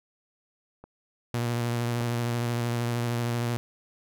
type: clicks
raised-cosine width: 1 ms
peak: -31 / -22 dBFS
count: 2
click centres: 0.84 / 2.011 s
type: tone with vibrato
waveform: sawtooth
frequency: 119 Hz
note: A#2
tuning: 36 cents sharp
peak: -22 dBFS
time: 1.34-3.57 s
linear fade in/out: 0 ms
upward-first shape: sine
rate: 13 Hz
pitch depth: 22 cents each way
effects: none